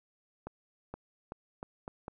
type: accelerating click train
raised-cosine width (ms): 1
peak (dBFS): -26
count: 6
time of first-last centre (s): 0.47-2.081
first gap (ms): 470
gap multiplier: 0.81
effects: none